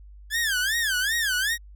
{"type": "tone with vibrato", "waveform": "sawtooth", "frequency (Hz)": 1661.2, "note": "G#6", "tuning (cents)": 0, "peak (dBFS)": -19, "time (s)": [0.3, 1.58], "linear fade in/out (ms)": 50, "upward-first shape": "sine", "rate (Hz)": 2.6, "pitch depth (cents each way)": 220, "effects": ["added 50 Hz sine -43 dBFS peak until 1.75 s"]}